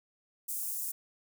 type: high-pass noise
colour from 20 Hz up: white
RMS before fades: -36 dBFS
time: 0.48-0.92 s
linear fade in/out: 10 ms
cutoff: 7600 Hz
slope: 24 dB/octave
effects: none